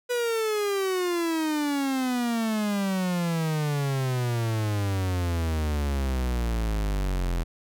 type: exponential sweep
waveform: 45% pulse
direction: down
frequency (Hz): 493.9 to 41.92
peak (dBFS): -24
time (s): 0.09-7.44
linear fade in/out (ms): 20
effects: none